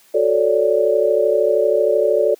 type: chord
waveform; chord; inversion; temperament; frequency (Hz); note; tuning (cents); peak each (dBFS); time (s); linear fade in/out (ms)
sine; D major seventh; first; equal; 370 / 440 / 554.4 / 587.3; F#4 / A4 / C#5 / D5; 0 / 0 / 0 / 0; -21 / -17 / -20 / -17; 0.14-2.35; 10
effects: white hiss -52 dBFS RMS until 2.39 s + high-pass 200 Hz 12 dB/octave